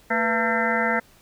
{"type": "harmonic tone with a mistuned harmonic", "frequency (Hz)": 226, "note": "A3", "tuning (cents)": 47, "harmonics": [1, 2, 3, 4, 6, 7, 8, 9], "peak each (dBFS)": [-28, -28, -28, -28, -28, -28, -28, -28], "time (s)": [0.1, 1], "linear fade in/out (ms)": 10, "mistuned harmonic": 2, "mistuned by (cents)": 150, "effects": ["pink hiss -55 dBFS RMS until 1.21 s"]}